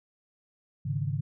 sine chord, Ab suspended fourth, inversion none, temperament equal, 103.83 / 138.59 / 155.56 Hz, Ab2 / Db3 / Eb3, 0 / 0 / 0 cents, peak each -33 / -30 / -33 dBFS, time 0.85-1.21 s, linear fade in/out 10 ms, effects none

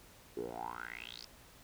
10% pulse tone with band-pass filter sweep, 58.5 Hz, A#1, 7 cents sharp, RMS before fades -44 dBFS, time 0.37-1.25 s, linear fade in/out 5 ms, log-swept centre 380 to 5200 Hz, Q 8.1, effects pink hiss -59 dBFS RMS until 1.63 s

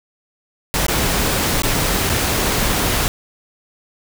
pink noise with dropouts, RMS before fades -18 dBFS, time 0.74-3.08 s, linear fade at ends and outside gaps 0 ms, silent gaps 0.866-0.883 / 1.62-1.634 / 2.093-2.098 s, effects none

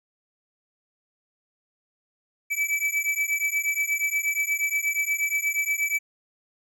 square beating tone pair, 2300 / 2308.4 Hz, D7 / D7, -37 / -30 cents, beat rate 8.4 Hz, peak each -27 dBFS, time 2.5-5.99 s, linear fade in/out 20 ms, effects none

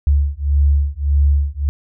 sine beating tone pair, 70.6 / 72.3 Hz, C#2 / D2, +32 / -27 cents, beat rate 1.7 Hz, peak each -15 dBFS, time 0.07-1.69 s, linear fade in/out 0 ms, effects none

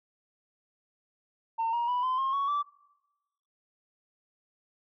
sine tone with pitch steps, 908 / 946 / 985.6 / 1026.9 / 1069.9 / 1114.7 / 1161.3 Hz, A#5 / A#5 / B5 / C6 / C6 / C#6 / D6, -46 / +25 / -4 / -33 / +38 / +9 / -20 cents, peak -24 dBFS, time 1.58-2.63 s, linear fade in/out 20 ms, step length 150 ms, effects noise-tail reverb RT60 1.0 s tail -24 dB re dry + tanh soft clip ceiling -24 dBFS

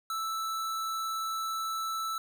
square tone, 1318.5 Hz, E6, in tune, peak -32 dBFS, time 0.1-2.18 s, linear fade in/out 2 ms, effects 12-bit

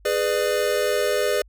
square chord, G# diminished, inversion none, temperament just, 415.3 / 498.4 / 598 Hz, G#4 / B4 / D5, 0 / +16 / +31 cents, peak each -25 dBFS, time 0.05-1.42 s, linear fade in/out 5 ms, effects added 50 Hz sine -49 dBFS peak until 1.48 s

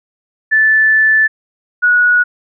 sine tone pair in turn, 1752 / 1460.5 Hz, A6 / F#6, -8 / -23 cents, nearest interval minor third, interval 315 cents, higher first, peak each -7 dBFS, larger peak neither, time 0.51-1.28 / 1.82-2.24 s, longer first, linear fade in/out 20 ms, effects none

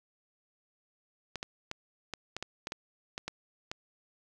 clicks, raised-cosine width 0.2 ms, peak -19 dBFS, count 11, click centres 1.357 / 1.429 / 1.714 / 2.137 / 2.366 / 2.426 / 2.671 / 2.721 / 3.179 / 3.28 / 3.715 s, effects none

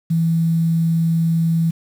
sine tone, 164.81 Hz, E3, in tune, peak -14 dBFS, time 0.1-1.71 s, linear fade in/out 10 ms, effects 7-bit

